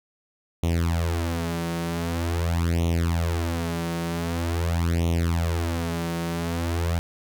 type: tone with flanger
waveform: sawtooth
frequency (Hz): 84.2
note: E2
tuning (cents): +37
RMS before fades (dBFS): -25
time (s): 0.63-6.99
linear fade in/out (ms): 0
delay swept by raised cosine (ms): 0.31 to 5.41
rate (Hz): 0.45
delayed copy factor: +0.9
effects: none